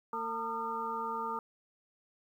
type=harmonic tone with a mistuned harmonic; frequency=227.3 Hz; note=A#3; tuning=43 cents flat; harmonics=1 / 2 / 4 / 5 / 6; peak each=-46 / -42 / -37 / -37 / -46 dBFS; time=0.13-1.39 s; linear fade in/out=2 ms; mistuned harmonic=5; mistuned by=+110 cents; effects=11-bit